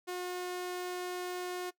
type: tone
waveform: sawtooth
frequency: 360.4 Hz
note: F#4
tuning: 45 cents flat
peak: -32 dBFS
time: 0.07-1.71 s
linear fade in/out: 20 ms
effects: noise-tail reverb RT60 0.1 s tail -20 dB re dry